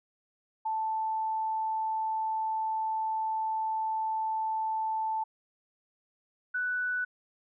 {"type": "tone pair in turn", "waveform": "sine", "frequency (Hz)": [880, 1486.4], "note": ["A5", "F#6"], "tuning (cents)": [0, 7], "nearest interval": "major sixth", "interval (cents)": 907, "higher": "second", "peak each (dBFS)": -28, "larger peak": "neither", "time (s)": [[0.65, 5.24], [6.54, 7.05]], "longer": "first", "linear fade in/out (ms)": 10, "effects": []}